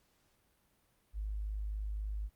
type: tone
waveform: sine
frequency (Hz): 51.91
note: G#1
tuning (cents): 0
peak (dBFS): -35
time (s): 1.13-2.3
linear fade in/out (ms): 50
effects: pink hiss -73 dBFS RMS until 2.35 s + Opus 48 kbps